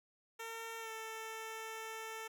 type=tone with pitch glide; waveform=10% pulse; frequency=454.1 to 444.2 Hz; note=A#4 to A4; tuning=-45 to +16 cents; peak=-35 dBFS; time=0.39-2.28 s; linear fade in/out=10 ms; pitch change=-39 cents; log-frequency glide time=0.8-0.9 s; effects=none